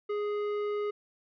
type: tone with tanh clipping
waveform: sine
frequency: 415.3 Hz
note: G#4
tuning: in tune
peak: -31 dBFS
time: 0.09-0.91 s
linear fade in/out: 10 ms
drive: 12 dB
effects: none